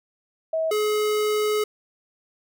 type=tone pair in turn; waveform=sine / square; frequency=643 / 424 Hz; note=E5 / G#4; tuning=-43 / +36 cents; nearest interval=perfect fifth; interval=721 cents; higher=first; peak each=-21 dBFS; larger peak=neither; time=0.53-0.71 / 0.71-1.64 s; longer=second; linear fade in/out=5 ms; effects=none